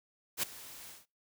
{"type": "noise with ADSR envelope", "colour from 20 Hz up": "white", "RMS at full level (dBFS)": -30, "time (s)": [0.37, 1.06], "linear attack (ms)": 61, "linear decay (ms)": 5, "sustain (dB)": -19, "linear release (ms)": 170, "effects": ["noise-tail reverb RT60 0.3 s tail -26 dB re dry"]}